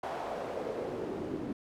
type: noise with band-pass filter sweep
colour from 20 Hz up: pink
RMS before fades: -37 dBFS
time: 0.03-1.53 s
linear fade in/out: 5 ms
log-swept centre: 750 to 280 Hz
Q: 2.4
effects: none